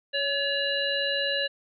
harmonic tone with a mistuned harmonic, 568 Hz, C#5, 42 cents sharp, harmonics 1 / 3 / 5 / 7, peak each -30 / -30 / -30 / -30 dBFS, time 0.13-1.48 s, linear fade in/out 20 ms, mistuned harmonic 1, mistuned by -28 cents, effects none

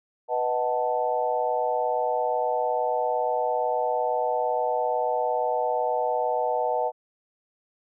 sine chord, B dominant seventh, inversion none, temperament equal, 493.9 / 622.3 / 740 / 880 Hz, B4 / D#5 / F#5 / A5, 0 / 0 / 0 / 0 cents, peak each -28 dBFS, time 0.28-6.92 s, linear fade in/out 50 ms, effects none

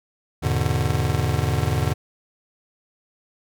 square chord, E dominant seventh, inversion none, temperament just, 82.41 / 103.01 / 123.61 / 148.33 Hz, E2 / G#2 / B2 / D3, 0 / -14 / +2 / +18 cents, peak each -26 dBFS, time 0.42-1.94 s, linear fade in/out 20 ms, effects none

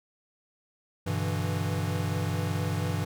square chord, E minor seventh, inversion first, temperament equal, 98 / 123.47 / 146.83 / 164.81 Hz, G2 / B2 / D3 / E3, 0 / 0 / 0 / 0 cents, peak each -31 / -36 / -37 / -33 dBFS, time 1.06-3.05 s, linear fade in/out 10 ms, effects none

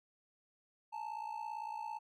triangle ring-modulated tone, 880 Hz, A5, in tune, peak -35 dBFS, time 0.92-1.99 s, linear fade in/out 20 ms, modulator 28.9 Hz, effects none

